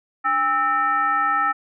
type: tone with frequency modulation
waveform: sine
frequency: 1312 Hz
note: E6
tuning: 9 cents flat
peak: -17 dBFS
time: 0.24-1.53 s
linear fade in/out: 20 ms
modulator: 508 Hz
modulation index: 0.85
effects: none